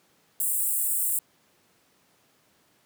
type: high-pass noise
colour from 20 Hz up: pink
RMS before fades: -26 dBFS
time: 0.4-1.19 s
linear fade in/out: 2 ms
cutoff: 7800 Hz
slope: 96 dB/octave
effects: pink hiss -64 dBFS RMS until 2.85 s + high-pass 150 Hz 12 dB/octave